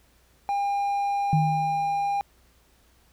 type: tone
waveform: triangle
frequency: 804 Hz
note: G5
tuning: 44 cents sharp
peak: -21 dBFS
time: 0.49-2.21 s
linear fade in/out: 0 ms
type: tone with exponential decay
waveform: sine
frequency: 155.56 Hz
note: D#3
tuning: in tune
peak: -17 dBFS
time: 1.33-2.21 s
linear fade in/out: 0 ms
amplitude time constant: 190 ms
effects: added 60 Hz sine -62 dBFS peak until 3.12 s + pink hiss -62 dBFS RMS until 3.12 s